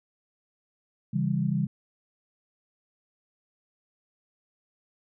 sine chord, C# diminished, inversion none, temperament just, 138.59 / 166.31 / 199.57 Hz, C#3 / E3 / G3, 0 / +16 / +31 cents, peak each -28 / -28 / -28 dBFS, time 1.13-1.67 s, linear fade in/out 10 ms, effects none

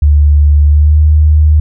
sine tone with pitch glide, 73.42 to 76.27 Hz, D2 to D#2, 0 to -34 cents, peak -3 dBFS, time 0.02-1.6 s, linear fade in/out 5 ms, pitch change +66 cents, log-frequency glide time 0.66-0.99 s, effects none

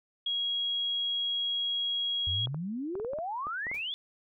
sine tone, 3300 Hz, G#7, 12 cents flat, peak -28 dBFS, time 0.26-2.46 s, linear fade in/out 5 ms
sine exponential sweep, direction up, 79.1 to 3520 Hz, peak -32 dBFS, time 2.27-3.94 s, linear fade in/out 0 ms
clicks, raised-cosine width 1 ms, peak -29 dBFS, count 10, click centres 2.472 / 2.545 / 2.954 / 2.999 / 3.048 / 3.134 / 3.187 / 3.469 / 3.668 / 3.715 s
pink noise with exponential decay, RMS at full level -48 dBFS, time 3.74-3.9 s, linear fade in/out 5 ms, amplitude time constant 33 ms
effects none

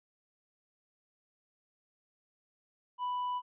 triangle tone, 990 Hz, B5, 4 cents sharp, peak -30 dBFS, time 2.98-3.42 s, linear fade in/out 50 ms, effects resampled to 8000 Hz

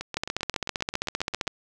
two click trains, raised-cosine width 0.2 ms, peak -15 / -9 dBFS, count 12 / 21, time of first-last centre 0.01-1.471 / 0.17-1.477 s, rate 7.53 / 15.3 Hz, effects none

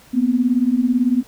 sine beating tone pair, 236.6 / 254.6 Hz, A#3 / C4, +26 / -47 cents, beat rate 18 Hz, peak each -18 / -16 dBFS, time 0.13-1.23 s, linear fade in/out 20 ms, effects pink hiss -48 dBFS RMS until 1.27 s

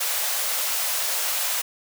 white high-pass noise, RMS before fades -25 dBFS, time 0-1.62 s, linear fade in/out 10 ms, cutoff 490 Hz, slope 48 dB/octave, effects none

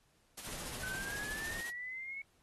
white noise with tremolo, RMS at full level -44 dBFS, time 0.37-1.71 s, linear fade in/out 10 ms, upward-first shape sine, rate 14 Hz, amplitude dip 55%
pink noise, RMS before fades -47 dBFS, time 0.47-1.61 s, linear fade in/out 0 ms
sine exponential sweep, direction up, 1500 to 2217 Hz, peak -40 dBFS, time 0.83-2.22 s, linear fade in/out 5 ms
effects pink hiss -72 dBFS RMS until 2.42 s + AAC 32 kbps

